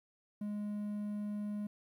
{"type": "tone", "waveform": "triangle", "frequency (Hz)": 207.7, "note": "G#3", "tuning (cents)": 0, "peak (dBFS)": -34, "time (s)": [0.41, 1.67], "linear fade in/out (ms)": 5, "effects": ["12-bit"]}